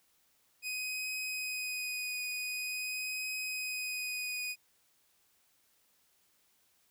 sawtooth tone with vibrato, 2500 Hz, D#7, 8 cents sharp, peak -32 dBFS, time 0.62-4.56 s, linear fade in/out 50 ms, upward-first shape triangle, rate 0.46 Hz, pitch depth 16 cents each way, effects white hiss -71 dBFS RMS until 6.9 s

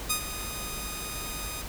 5% pulse tone with ADSR envelope, 1241 Hz, D#6, 5 cents flat, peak -11 dBFS, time 0.09-1.62 s, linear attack 16 ms, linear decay 94 ms, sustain -13 dB, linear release 8 ms, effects added 50 Hz sine -42 dBFS peak until 1.68 s + pink hiss -39 dBFS RMS until 1.68 s

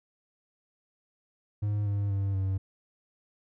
triangle tone with pitch steps, 103.83 / 101.11 / 98.46 / 95.87 Hz, G#2 / G#2 / G2 / G2, 0 / -46 / +8 / -38 cents, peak -24 dBFS, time 1.62-2.58 s, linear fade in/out 10 ms, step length 240 ms, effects none

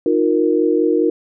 sine chord, Eb suspended second, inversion none, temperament equal with one note detuned, 311.1 / 355.9 / 466.2 Hz, Eb4 / F4 / Bb4, 0 / +33 / 0 cents, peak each -17 dBFS, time 0.06-1.1 s, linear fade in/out 2 ms, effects none

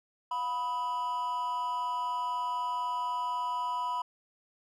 triangle tone with amplitude modulation, 987.8 Hz, B5, in tune, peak -25 dBFS, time 0.31-4.02 s, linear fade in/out 5 ms, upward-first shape sine, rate 276 Hz, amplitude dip 65%, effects none

